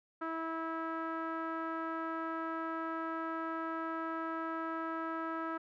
sawtooth tone with low-pass filter, 325.6 Hz, E4, 21 cents flat, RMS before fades -38 dBFS, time 0.21-5.58 s, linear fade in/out 10 ms, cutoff 1400 Hz, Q 4.7, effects none

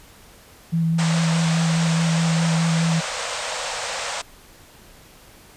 sine tone with vibrato, 164.81 Hz, E3, in tune, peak -17 dBFS, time 0.72-3.01 s, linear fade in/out 20 ms, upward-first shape square, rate 4.8 Hz, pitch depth 12 cents each way
pink band-pass noise, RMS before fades -28 dBFS, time 0.98-4.22 s, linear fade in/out 10 ms, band 480 to 8800 Hz, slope 96 dB/octave
effects pink hiss -48 dBFS RMS until 5.56 s + resampled to 32000 Hz

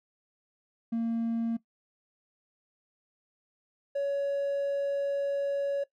triangle tone pair in turn, 229.7 / 561 Hz, A#3 / C#5, -25 / +21 cents, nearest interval octave + minor third, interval 1546 cents, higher second, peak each -24 dBFS, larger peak neither, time 0.92-1.57 / 3.95-5.84 s, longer second, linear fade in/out 10 ms, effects noise-tail reverb RT60 0.1 s tail -19 dB re dry + tanh soft clip ceiling -22 dBFS

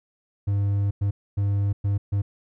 triangle tone bursts at uneven times, 100.4 Hz, G2, 42 cents sharp, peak -18 dBFS, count 5, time 0.47-0.91 / 1.01-1.11 / 1.37-1.73 / 1.84-1.98 / 2.12-2.22 s, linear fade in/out 10 ms, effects none

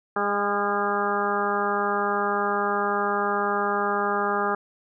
harmonic tone with a mistuned harmonic, 203.6 Hz, G#3, 34 cents flat, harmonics 1 / 2 / 3 / 4 / 5 / 6 / 7 / 8, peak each -33 / -28 / -33 / -28 / -33 / -27 / -32 / -33 dBFS, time 0.16-4.55 s, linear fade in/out 5 ms, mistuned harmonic 7, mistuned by -33 cents, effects none

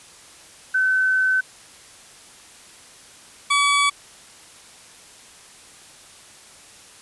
sine / 20% pulse tone pair in turn, 1523 / 1141 Hz, F#6 / C#6, +50 / +50 cents, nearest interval perfect fourth, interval 500 cents, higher first, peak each -16 / -11 dBFS, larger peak second, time 0.74-1.41 / 3.5-3.9 s, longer first, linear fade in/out 10 ms, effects white hiss -46 dBFS RMS until 7.01 s + resampled to 24000 Hz

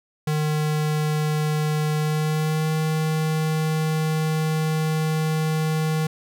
square tone with pitch glide, 152.7 to 156.9 Hz, D#3 to D#3, -32 to +15 cents, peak -21 dBFS, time 0.27-6.07 s, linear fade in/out 5 ms, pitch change +47 cents, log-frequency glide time 1.99-2.69 s, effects none

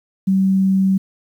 sine tone, 191.6 Hz, G3, 39 cents flat, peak -12 dBFS, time 0.27-0.98 s, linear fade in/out 10 ms, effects 8-bit

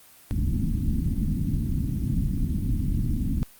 pink low-pass noise, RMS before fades -25 dBFS, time 0.31-3.43 s, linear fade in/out 0 ms, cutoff 280 Hz, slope 48 dB/octave, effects white hiss -52 dBFS RMS until 3.59 s + Opus 32 kbps

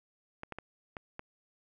clicks, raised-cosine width 0.5 ms, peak -25 dBFS, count 5, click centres 0.434 / 0.523 / 0.586 / 0.968 / 1.194 s, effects none

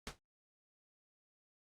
pink noise with exponential decay, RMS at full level -38 dBFS, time 0.07-0.19 s, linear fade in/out 1 ms, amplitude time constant 24 ms, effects low-pass 8000 Hz 12 dB/octave + Opus 48 kbps

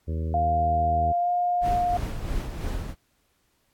harmonic tone, 80.4 Hz, E2, 43 cents flat, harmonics 1 / 2 / 3 / 4 / 5 / 6 / 7, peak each -26 / -35 / -39 / -41 / -41 / -43 / -46 dBFS, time 0.07-1.13 s, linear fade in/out 20 ms
sine tone with pitch glide, 698.5 to 709.1 Hz, F5 to F5, 0 to +26 cents, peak -21 dBFS, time 0.34-1.97 s, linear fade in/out 2 ms, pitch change +26 cents, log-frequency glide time 1.19-1.3 s
brown noise with tremolo, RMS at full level -28 dBFS, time 1.61-2.95 s, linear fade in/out 50 ms, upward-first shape sine, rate 3 Hz, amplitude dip 45%
effects pink hiss -69 dBFS RMS until 3.73 s + AAC 64 kbps

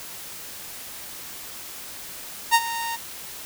sawtooth tone with ADSR envelope, 925 Hz, A#5, 14 cents flat, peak -8 dBFS, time 2.51-2.97 s, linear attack 35 ms, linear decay 49 ms, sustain -15 dB, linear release 25 ms, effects white hiss -38 dBFS RMS until 3.45 s

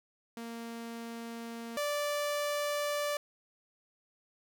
sawtooth tone pair in turn, 231.6 / 585 Hz, A#3 / D5, -11 / -7 cents, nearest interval octave + major third, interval 1604 cents, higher second, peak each -36 / -27 dBFS, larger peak second, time 0.37-1.77 / 1.77-3.17 s, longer neither, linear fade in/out 2 ms, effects none

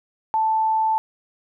sine tone, 880 Hz, A5, in tune, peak -17 dBFS, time 0.34-0.98 s, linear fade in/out 0 ms, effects none

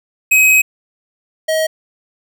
square tone pair in turn, 2536 / 634 Hz, D#7 / D#5, +32 / +32 cents, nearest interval 2 octaves, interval 2400 cents, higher first, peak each -8 / -14 dBFS, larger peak first, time 0.31-0.62 / 1.48-1.67 s, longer first, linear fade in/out 10 ms, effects none

